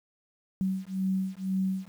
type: beating tone pair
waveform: sine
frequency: 188.8 / 190.8 Hz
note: F#3 / G3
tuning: +35 / -47 cents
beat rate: 2 Hz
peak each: -30 dBFS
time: 0.61-1.88 s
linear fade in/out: 0 ms
effects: 9-bit